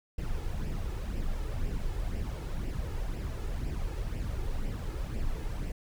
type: noise with flanger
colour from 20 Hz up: brown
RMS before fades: -33 dBFS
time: 0.18-5.72 s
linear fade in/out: 5 ms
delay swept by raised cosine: 0.38 to 2.38 ms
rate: 2 Hz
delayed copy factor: +0.55
effects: none